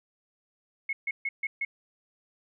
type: tone bursts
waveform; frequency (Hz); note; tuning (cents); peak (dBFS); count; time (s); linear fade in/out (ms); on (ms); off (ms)
sine; 2180; C#7; -29; -27; 5; 0.89-1.65; 5; 40; 140
effects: none